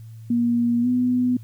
sine tone with pitch glide, 237.4 to 248.9 Hz, A#3 to B3, +32 to +14 cents, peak -17 dBFS, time 0.3-1.37 s, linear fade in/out 5 ms, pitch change +82 cents, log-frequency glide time 0.82-0.87 s, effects added 112 Hz sine -37 dBFS peak until 1.43 s + white hiss -61 dBFS RMS until 1.43 s

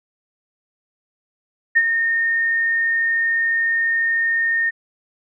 sine tone with ADSR envelope, 1833 Hz, A#6, 30 cents flat, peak -9 dBFS, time 1.75-4.71 s, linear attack 20 ms, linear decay 48 ms, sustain -7 dB, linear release 24 ms, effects none

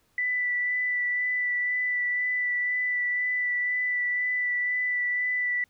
sine tone with vibrato, 1979 Hz, B6, 3 cents sharp, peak -24 dBFS, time 0.18-5.64 s, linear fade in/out 2 ms, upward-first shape sine, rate 2 Hz, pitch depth 13 cents each way, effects pink hiss -68 dBFS RMS until 5.69 s

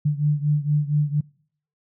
sine beating tone pair, 146.83 / 151.13 Hz, D3 / D3, 0 / +50 cents, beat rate 4.3 Hz, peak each -20 / -23 dBFS, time 0.05-1.21 s, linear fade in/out 10 ms, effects noise-tail reverb RT60 0.6 s tail -26 dB re dry

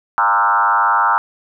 sine tone with frequency modulation, 1128 Hz, C#6, 30 cents sharp, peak -11 dBFS, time 0.18-1.18 s, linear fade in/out 0 ms, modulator 106 Hz, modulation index 3, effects none

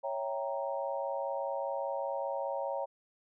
sine chord, C# diminished seventh, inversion none, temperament equal, 554.4 / 659.3 / 784 / 932.3 Hz, C#5 / E5 / G5 / Bb5, 0 / 0 / 0 / 0 cents, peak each -35 / -40 / -40 / -39 dBFS, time 0.03-2.86 s, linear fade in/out 20 ms, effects none

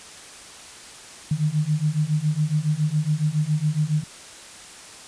sine beating tone pair, 148.7 / 155.9 Hz, D3 / D#3, +22 / +4 cents, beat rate 7.2 Hz, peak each -23 / -22 dBFS, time 1.31-4.04 s, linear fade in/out 5 ms, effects white hiss -42 dBFS RMS until 5.07 s + resampled to 22050 Hz

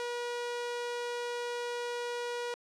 sawtooth tone, 481.6 Hz, B4, 44 cents flat, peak -30 dBFS, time 0-2.54 s, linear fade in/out 0 ms, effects low-pass 7000 Hz 12 dB/octave + 12-bit

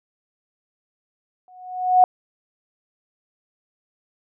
sine tone with exponential growth, 734 Hz, F#5, 14 cents flat, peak -7 dBFS, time 1.48-2.04 s, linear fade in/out 1 ms, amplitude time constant 120 ms, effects none

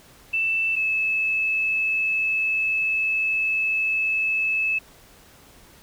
sine tone pair in turn, 2656 / 2606 Hz, E7 / E7, +12 / -20 cents, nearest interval unison, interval 32 cents, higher first, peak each -20 dBFS, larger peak neither, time 0.33-0.76 / 0.76-4.79 s, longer second, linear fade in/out 10 ms, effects pink hiss -51 dBFS RMS until 5.82 s

